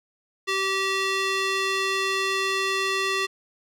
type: tone with band-pass filter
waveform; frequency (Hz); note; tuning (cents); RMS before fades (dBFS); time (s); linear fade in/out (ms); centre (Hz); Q
square; 386.1; G4; -26; -25; 0.47-3.27; 20; 2800; 0.84
effects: none